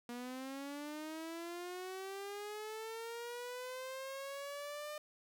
sawtooth linear sweep, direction up, 238.2 to 604 Hz, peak -39 dBFS, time 0.09-4.98 s, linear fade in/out 2 ms, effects none

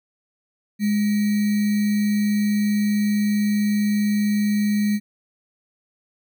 sine tone with sample-and-hold, 207.7 Hz, G#3, in tune, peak -17 dBFS, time 0.79-5 s, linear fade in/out 50 ms, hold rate 2100 Hz, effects none

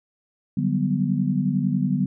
sine chord, G major seventh, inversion second, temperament equal, 146.83 / 185 / 196 / 246.9 Hz, D3 / F#3 / G3 / B3, 0 / 0 / 0 / 0 cents, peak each -25 dBFS, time 0.57-2.06 s, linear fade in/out 5 ms, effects none

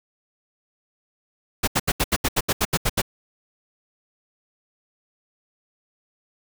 pink noise bursts, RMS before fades -20 dBFS, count 12, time 1.63-3.018 s, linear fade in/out 10 ms, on 46 ms, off 76 ms, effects none

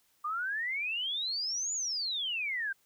sine exponential two-way sweep, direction up then down, 1179 to 7040 to 1537 Hz, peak -31 dBFS, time 0.24-2.73 s, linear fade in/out 10 ms, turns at 1.73 s, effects white hiss -70 dBFS RMS until 2.85 s

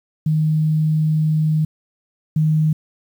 sine tone pair in turn, 155.56 / 155.56 Hz, D#3 / D#3, 0 / 0 cents, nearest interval unison, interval 0 cents, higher neither, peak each -14 / -13 dBFS, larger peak second, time 0.26-1.65 / 2.36-2.73 s, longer first, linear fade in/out 5 ms, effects 8-bit

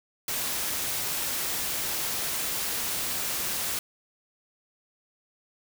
white noise, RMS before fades -30 dBFS, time 0.28-3.79 s, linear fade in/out 2 ms, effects none

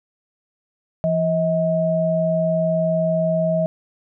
sine tone pair together, 168.8 / 637.7 Hz, E3 / D#5, +41 / +42 cents, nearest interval octave + major seventh, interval 2301 cents, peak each -21 / -18 dBFS, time 1.04-3.66 s, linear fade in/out 0 ms, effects none

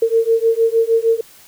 sine beating tone pair, 451.9 / 458.4 Hz, A4 / A#4, +46 / -29 cents, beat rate 6.5 Hz, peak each -15 dBFS, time 0.02-1.21 s, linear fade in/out 5 ms, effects white hiss -45 dBFS RMS until 1.47 s

